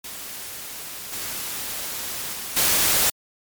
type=noise with level steps; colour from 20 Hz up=white; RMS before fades=-35 / -30 / -32 / -19 dBFS; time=0.04-3.1 s; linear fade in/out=5 ms; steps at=1.12 / 2.33 / 2.56 s; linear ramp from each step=10 ms; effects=MP3 96 kbps